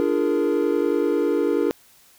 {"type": "chord", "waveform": "triangle", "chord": "Bb dominant seventh", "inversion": "first", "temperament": "equal with one note detuned", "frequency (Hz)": [293.7, 343.4, 415.3, 466.2], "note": ["D4", "F4", "Ab4", "Bb4"], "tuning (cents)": [0, -29, 0, 0], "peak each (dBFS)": -22, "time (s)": [0, 1.71], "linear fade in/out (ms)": 0, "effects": ["white hiss -54 dBFS RMS until 2.18 s"]}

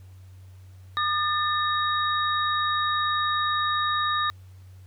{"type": "tone cluster", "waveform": "sine", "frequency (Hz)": [1214, 1775, 3778], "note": ["D#6", "A6", "A#7"], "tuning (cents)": [-43, 15, 22], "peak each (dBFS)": [-24, -29, -29], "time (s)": [0.97, 4.3], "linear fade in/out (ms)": 0, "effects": ["added 93 Hz sine -44 dBFS peak until 4.86 s", "pink hiss -62 dBFS RMS until 4.86 s"]}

